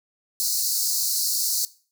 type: high-pass noise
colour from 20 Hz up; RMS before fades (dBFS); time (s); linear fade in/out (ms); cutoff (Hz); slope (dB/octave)
pink; -24; 0.4-1.65; 0; 4200; 96
effects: noise-tail reverb RT60 0.4 s tail -19 dB re dry